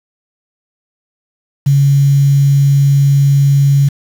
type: tone with quantisation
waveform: sine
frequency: 140 Hz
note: C#3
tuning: 18 cents sharp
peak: -6 dBFS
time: 1.66-3.89 s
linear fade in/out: 10 ms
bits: 5
effects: none